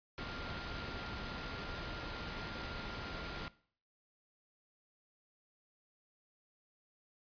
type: tone in noise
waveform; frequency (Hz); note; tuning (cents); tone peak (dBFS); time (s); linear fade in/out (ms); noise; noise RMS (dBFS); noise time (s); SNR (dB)
sine; 1397; F6; 0; -50; 0.18-3.48; 0; pink; -43; 0.18-3.48; -10
effects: noise-tail reverb RT60 0.5 s tail -19 dB re dry + resampled to 11025 Hz